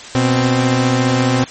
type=tone pair together; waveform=sawtooth; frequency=123.47 / 261.6 Hz; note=B2 / C4; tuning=0 / 0 cents; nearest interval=octave + minor second; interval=1300 cents; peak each=-11 dBFS; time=0.15-1.44 s; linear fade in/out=0 ms; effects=white hiss -33 dBFS RMS until 1.5 s + MP3 32 kbps